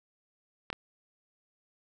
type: clicks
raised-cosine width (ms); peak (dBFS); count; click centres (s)
0.3; -18; 2; 0.702 / 0.729
effects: none